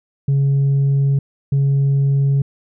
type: tone pair in turn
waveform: sine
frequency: 138.59 / 138.59 Hz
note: C#3 / C#3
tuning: 0 / 0 cents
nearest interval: unison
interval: 0 cents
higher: neither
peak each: -10 dBFS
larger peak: neither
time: 0.28-1.19 / 1.52-2.42 s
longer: first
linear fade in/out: 5 ms
effects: tanh soft clip ceiling -11 dBFS